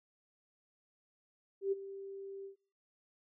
sine tone with ADSR envelope, 392 Hz, G4, in tune, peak -28 dBFS, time 1.61-2.56 s, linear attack 110 ms, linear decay 20 ms, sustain -15 dB, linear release 110 ms, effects noise-tail reverb RT60 0.6 s tail -26 dB re dry

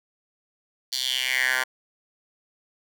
10% pulse tone with high-pass filter sweep, 128.8 Hz, C3, 27 cents flat, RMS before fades -25 dBFS, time 0.92-1.64 s, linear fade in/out 10 ms, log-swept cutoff 4400 to 1300 Hz, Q 4.3, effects none

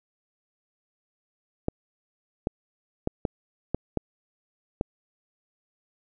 clicks, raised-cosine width 2 ms, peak -11 dBFS, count 7, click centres 1.684 / 2.471 / 3.074 / 3.252 / 3.746 / 3.973 / 4.811 s, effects none

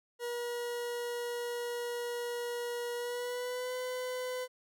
40% pulse tone with pitch glide, 479.4 to 504.7 Hz, A#4 to B4, +48 to +38 cents, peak -34 dBFS, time 0.19-4.48 s, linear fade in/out 50 ms, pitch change +90 cents, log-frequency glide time 2.95-3.74 s, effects none

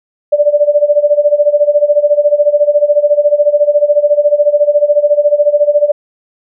sine tone with tremolo, 587.3 Hz, D5, in tune, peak -3 dBFS, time 0.32-5.92 s, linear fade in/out 10 ms, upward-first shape sine, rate 14 Hz, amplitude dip 85%, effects none

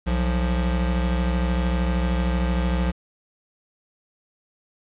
square tone pair together, 62.56 / 174.61 Hz, B1 / F3, +23 / 0 cents, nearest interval octave + tritone, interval 1777 cents, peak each -22 / -26 dBFS, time 0.06-2.92 s, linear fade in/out 20 ms, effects resampled to 8000 Hz + 9-bit

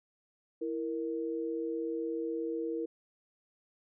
sine tone pair together, 329.7 / 466.2 Hz, E4 / A#4, 0 / 0 cents, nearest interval tritone, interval 600 cents, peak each -35 / -35 dBFS, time 0.61-2.86 s, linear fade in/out 10 ms, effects none

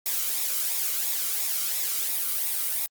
blue noise with flanger, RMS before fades -27 dBFS, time 0.06-2.86 s, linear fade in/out 0 ms, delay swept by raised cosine 0.65 to 1.17 ms, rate 2.9 Hz, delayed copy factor -0.5, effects Opus 48 kbps

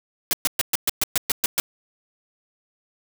white noise bursts, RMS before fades -20 dBFS, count 10, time 0.31-1.6 s, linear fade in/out 0 ms, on 21 ms, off 120 ms, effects none

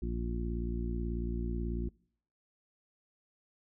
harmonic tone, 58.27 Hz, A#1, in tune, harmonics 1 / 2 / 3 / 4 / 5 / 6, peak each -34 / -43 / -41 / -41 / -48 / -42 dBFS, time 0.02-1.89 s, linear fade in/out 5 ms, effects noise-tail reverb RT60 0.6 s tail -25 dB re dry

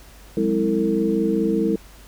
sine tone cluster, 180.4 / 205.2 / 260.5 / 325.8 / 451.5 Hz, F#3 / G#3 / C4 / E4 / A4, -44 / -21 / -7 / -20 / +45 cents, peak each -29 / -22 / -30 / -22 / -23 dBFS, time 0.37-1.76 s, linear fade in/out 2 ms, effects added 50 Hz sine -45 dBFS peak until 2.07 s + pink hiss -48 dBFS RMS until 2.07 s

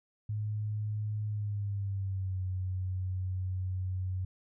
sine tone with pitch glide, 106 to 92.81 Hz, G#2 to F#2, +36 to +6 cents, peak -31 dBFS, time 0.29-4.25 s, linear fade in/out 5 ms, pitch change -230 cents, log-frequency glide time 1.26-2.42 s, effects none

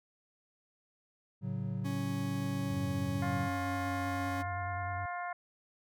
triangle chord, F# minor, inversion first, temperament equal, 110 / 138.59 / 185 Hz, A2 / C#3 / F#3, 0 / 0 / 0 cents, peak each -36 dBFS, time 1.41-3.5 s, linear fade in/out 50 ms
40% pulse tone, 277.2 Hz, C#4, in tune, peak -36 dBFS, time 1.84-4.43 s, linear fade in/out 20 ms
triangle tone with vibrato, 94.2 Hz, F#2, 32 cents sharp, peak -36 dBFS, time 2.71-5.06 s, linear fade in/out 5 ms, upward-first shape square, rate 9.7 Hz, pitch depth 48 cents each way
harmonic tone, 353 Hz, F4, 19 cents sharp, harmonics 2 / 3 / 4 / 5 / 6, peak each -38 / -42 / -44 / -46 / -48 dBFS, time 3.22-5.33 s, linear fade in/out 5 ms
effects none

